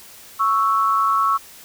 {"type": "tone pair together", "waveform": "sine", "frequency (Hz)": [1108.7, 1318.5], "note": ["C#6", "E6"], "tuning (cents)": [0, 0], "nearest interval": "minor third", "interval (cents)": 300, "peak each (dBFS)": [-17, -19], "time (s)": [0.39, 1.38], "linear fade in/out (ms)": 20, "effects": ["white hiss -43 dBFS RMS until 1.64 s"]}